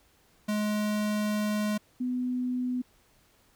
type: tone pair in turn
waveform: square / sine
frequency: 210.4 / 250.2 Hz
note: G#3 / B3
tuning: +23 / +23 cents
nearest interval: minor third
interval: 300 cents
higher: second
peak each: -27 dBFS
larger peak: neither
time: 0.48-1.78 / 2-2.82 s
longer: first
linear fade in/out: 10 ms
effects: pink hiss -64 dBFS RMS until 3.55 s